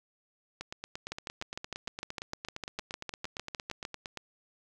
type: two click trains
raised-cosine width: 0.2 ms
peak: -19 / -21 dBFS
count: 19 / 32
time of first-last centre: 1.12-3.851 / 0.61-4.173 s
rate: 6.59 / 8.7 Hz
effects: none